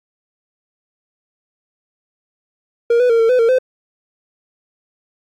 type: tone with pitch steps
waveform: triangle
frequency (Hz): 469.3 / 495.7 / 460 / 453 / 504 / 458.2 / 513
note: A#4 / B4 / A#4 / A#4 / B4 / A#4 / C5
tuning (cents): +12 / +6 / -23 / -50 / +35 / -30 / -34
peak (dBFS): -8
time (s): 2.9-3.586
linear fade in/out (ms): 5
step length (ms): 98
effects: AAC 64 kbps